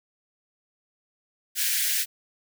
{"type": "high-pass noise", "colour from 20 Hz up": "white", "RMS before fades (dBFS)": -25, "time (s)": [1.55, 2.06], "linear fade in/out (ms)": 50, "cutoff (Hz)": 1500, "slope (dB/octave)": 96, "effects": []}